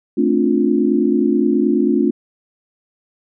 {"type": "chord", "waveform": "sine", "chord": "D minor seventh", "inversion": "second", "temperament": "just", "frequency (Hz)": [220.2, 264.3, 293.7, 352.4], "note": ["A3", "C4", "D4", "F4"], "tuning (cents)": [2, 18, 0, 16], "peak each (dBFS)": -18, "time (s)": [0.17, 2.11], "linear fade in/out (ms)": 10, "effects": []}